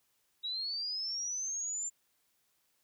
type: linear sweep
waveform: sine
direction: up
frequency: 3804 to 7320 Hz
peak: -34 dBFS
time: 0.43-1.9 s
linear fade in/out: 20 ms
effects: white hiss -75 dBFS RMS until 2.83 s